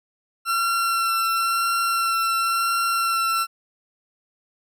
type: tone with vibrato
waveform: 40% pulse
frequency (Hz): 1358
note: F6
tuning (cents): -49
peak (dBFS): -19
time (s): 0.45-3.47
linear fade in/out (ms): 50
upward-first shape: sine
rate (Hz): 0.96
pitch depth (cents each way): 12
effects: none